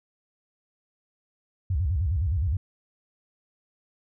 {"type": "tone with vibrato", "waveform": "sine", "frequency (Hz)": 79.7, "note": "D#2", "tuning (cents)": 42, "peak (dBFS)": -22, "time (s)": [1.7, 2.57], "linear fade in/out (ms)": 5, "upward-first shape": "square", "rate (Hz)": 9.7, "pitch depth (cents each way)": 270, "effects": []}